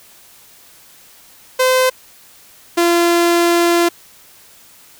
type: tone pair in turn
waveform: sawtooth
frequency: 514 / 343.1 Hz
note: C5 / F4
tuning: -31 / -31 cents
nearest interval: perfect fifth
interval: 700 cents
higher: first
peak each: -7 dBFS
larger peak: neither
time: 1.59-1.9 / 2.77-3.89 s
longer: second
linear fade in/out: 10 ms
effects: white hiss -45 dBFS RMS until 4.99 s